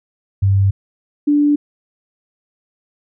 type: tone pair in turn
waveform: sine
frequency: 98 / 292.4 Hz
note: G2 / D4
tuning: 0 / -7 cents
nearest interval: octave + perfect fifth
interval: 1893 cents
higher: second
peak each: -10 dBFS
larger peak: neither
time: 0.42-0.71 / 1.27-1.56 s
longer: neither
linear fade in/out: 10 ms
effects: none